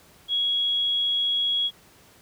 sine tone, 3325 Hz, G#7, 1 cent sharp, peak -21 dBFS, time 0.28-1.71 s, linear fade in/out 50 ms, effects pink hiss -54 dBFS RMS until 2.21 s + high-pass 60 Hz 12 dB/octave

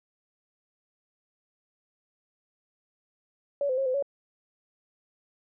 sine tone with pitch steps, 567 / 513 / 539 / 511 / 561 Hz, C#5 / C5 / C#5 / C5 / C#5, +39 / -34 / -49 / -41 / +21 cents, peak -24 dBFS, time 3.61-4.025 s, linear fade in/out 2 ms, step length 83 ms, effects none

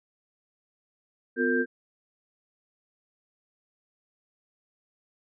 sine tone cluster, 252.8 / 355.5 / 456.6 / 1581 Hz, B3 / F4 / A#4 / G6, +41 / +31 / -36 / +14 cents, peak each -27 / -29 / -28 / -27 dBFS, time 1.36-1.66 s, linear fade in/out 50 ms, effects none

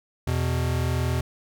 square tone pair together, 83.68 / 125.3 Hz, E2 / B2, +27 / +25 cents, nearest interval perfect fifth, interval 698 cents, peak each -26 dBFS, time 0.27-1.21 s, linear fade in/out 5 ms, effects none

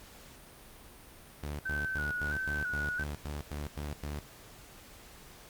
sawtooth tone bursts, 73.6 Hz, D2, 4 cents sharp, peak -32 dBFS, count 11, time 1.43-4.19 s, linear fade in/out 0 ms, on 160 ms, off 100 ms
sine tone with vibrato, 1499 Hz, F#6, 22 cents sharp, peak -32 dBFS, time 1.65-3.04 s, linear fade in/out 10 ms, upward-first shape square, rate 1.5 Hz, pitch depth 44 cents each way
effects pink hiss -53 dBFS RMS until 5.49 s + Opus 48 kbps

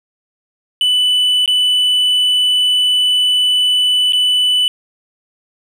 triangle tone with dropouts, 2986 Hz, F#7, 15 cents sharp, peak -9 dBFS, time 0.81-4.68 s, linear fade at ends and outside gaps 1 ms, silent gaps 1.46-1.477 / 4.123-4.132 s, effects none

